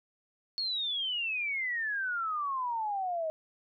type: exponential sweep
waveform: sine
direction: down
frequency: 4386 to 622 Hz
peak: -30 dBFS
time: 0.58-3.3 s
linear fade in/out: 0 ms
effects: none